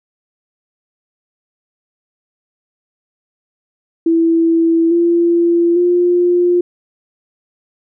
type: tone with pitch steps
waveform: sine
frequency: 330.6 / 341.5 / 352.7 Hz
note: E4 / F4 / F4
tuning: +5 / -39 / +17 cents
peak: -9 dBFS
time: 4.06-6.61 s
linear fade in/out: 5 ms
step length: 850 ms
effects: none